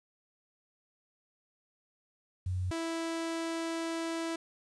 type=tone pair in turn; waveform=sine / sawtooth; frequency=91.6 / 329.6 Hz; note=F#2 / E4; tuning=-17 / 0 cents; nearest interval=octave + minor seventh; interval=2217 cents; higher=second; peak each=-30 / -29 dBFS; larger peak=second; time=2.46-2.71 / 2.71-4.36 s; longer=second; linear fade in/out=5 ms; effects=resampled to 22050 Hz + 10-bit